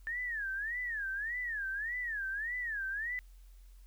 sine tone with vibrato, 1758 Hz, A6, 2 cents flat, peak -34 dBFS, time 0.07-3.19 s, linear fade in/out 0 ms, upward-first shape sine, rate 1.7 Hz, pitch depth 220 cents each way, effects added 44 Hz sine -52 dBFS peak until 3.86 s + white hiss -70 dBFS RMS until 3.86 s

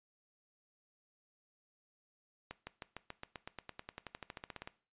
accelerating click train, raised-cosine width 0.3 ms, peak -27 dBFS, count 23, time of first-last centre 2.51-4.675 s, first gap 160 ms, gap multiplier 0.95, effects noise-tail reverb RT60 0.4 s tail -18 dB re dry + resampled to 8000 Hz

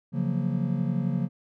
triangle chord, Gb major seventh, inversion second, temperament just, 138.75 / 173.43 / 185 / 231.2 Hz, Db3 / F3 / Gb3 / Bb3, +2 / -12 / 0 / -14 cents, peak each -27 / -27 / -29 / -29 dBFS, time 0.12-1.29 s, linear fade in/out 50 ms, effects none

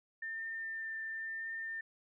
sine tone with vibrato, 1797 Hz, A6, 36 cents sharp, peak -38 dBFS, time 0.22-1.81 s, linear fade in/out 5 ms, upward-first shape triangle, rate 0.95 Hz, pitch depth 12 cents each way, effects none

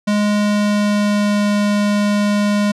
square tone with pitch glide, 207.7 to 206 Hz, G#3 to G#3, 0 to -14 cents, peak -14 dBFS, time 0.07-2.72 s, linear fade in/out 10 ms, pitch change -14 cents, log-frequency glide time 0.28-1.47 s, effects low-pass 8000 Hz 12 dB/octave

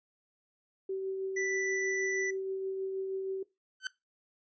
sine tone with tremolo, 383.6 Hz, G4, 37 cents flat, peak -31 dBFS, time 0.89-3.43 s, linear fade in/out 5 ms, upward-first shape triangle, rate 6.3 Hz, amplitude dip 30%
square tone, 1975.5 Hz, B6, in tune, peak -33 dBFS, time 1.36-2.31 s, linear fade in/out 10 ms
sawtooth tone with exponential growth, 1528 Hz, G6, 45 cents flat, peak -25 dBFS, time 3.8-3.87 s, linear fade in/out 2 ms, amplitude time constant 15 ms
effects noise-tail reverb RT60 0.2 s tail -19 dB re dry + resampled to 16000 Hz

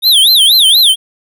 square tone with vibrato, 3565 Hz, A7, 22 cents sharp, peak -5 dBFS, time 0.02-0.96 s, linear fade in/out 50 ms, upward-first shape sine, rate 4.2 Hz, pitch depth 260 cents each way, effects none

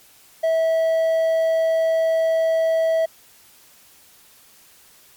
triangle tone, 650 Hz, E5, 24 cents flat, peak -14 dBFS, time 0.43-3.06 s, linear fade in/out 10 ms, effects white hiss -51 dBFS RMS until 5.16 s + MP3 96 kbps

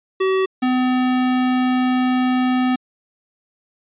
square tone pair in turn, 380.2 / 253.8 Hz, F#4 / B3, +47 / +47 cents, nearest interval perfect fifth, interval 700 cents, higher first, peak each -16 dBFS, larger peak neither, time 0.2-0.46 / 0.62-2.76 s, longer second, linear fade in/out 10 ms, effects resampled to 8000 Hz

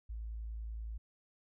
sine tone, 55.2 Hz, A1, 6 cents sharp, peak -39 dBFS, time 0.09-0.98 s, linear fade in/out 10 ms, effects none

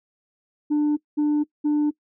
sine tone bursts, 297.2 Hz, D4, 21 cents sharp, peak -15 dBFS, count 3, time 0.7-1.91 s, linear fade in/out 20 ms, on 270 ms, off 200 ms, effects noise-tail reverb RT60 0.1 s tail -22 dB re dry + tanh soft clip ceiling -17 dBFS

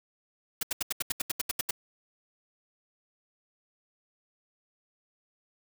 white noise bursts, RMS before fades -29 dBFS, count 12, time 0.61-1.709 s, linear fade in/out 5 ms, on 21 ms, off 77 ms, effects none

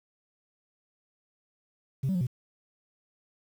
sine tone with pitch steps, 133.6 / 191.1 / 177.7 / 124.6 Hz, C3 / G3 / F3 / B2, +36 / -44 / +30 / +16 cents, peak -23 dBFS, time 2.03-2.27 s, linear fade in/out 10 ms, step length 60 ms, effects tanh soft clip ceiling -23 dBFS + 9-bit

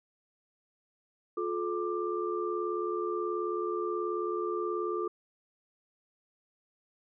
sine tone cluster, 354 / 432.6 / 1184 Hz, F4 / A4 / D6, +23 / -29 / +14 cents, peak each -33 / -34 / -36 dBFS, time 1.37-5.08 s, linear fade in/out 5 ms, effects none

